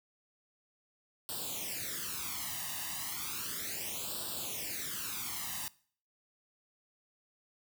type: noise with flanger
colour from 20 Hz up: white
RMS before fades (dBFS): -39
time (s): 1.29-5.68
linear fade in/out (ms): 0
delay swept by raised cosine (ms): 0.23 to 1.07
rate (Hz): 0.34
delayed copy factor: +0.85
effects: noise-tail reverb RT60 0.5 s tail -21 dB re dry + high-pass 60 Hz 12 dB/octave